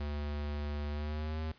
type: tone with pitch glide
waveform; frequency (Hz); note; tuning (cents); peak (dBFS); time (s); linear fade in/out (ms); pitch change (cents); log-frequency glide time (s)
square; 73.42 to 78.69; D2 to D#2; 0 to +20; -35; 0-1.52; 5; +120; 0.9-1.41
effects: pink hiss -62 dBFS RMS until 1.58 s + resampled to 11025 Hz